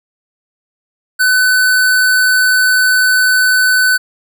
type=tone; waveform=square; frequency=1506 Hz; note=F#6; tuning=30 cents sharp; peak=-9 dBFS; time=1.19-3.98 s; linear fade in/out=20 ms; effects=none